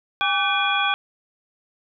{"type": "tone cluster", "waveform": "sine", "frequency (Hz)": [806, 1154, 1526, 2428, 3349], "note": ["G5", "D6", "G6", "D#7", "G#7"], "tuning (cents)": [48, -31, -47, -43, 14], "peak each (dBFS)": -25, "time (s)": [0.21, 0.94], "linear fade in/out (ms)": 0, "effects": []}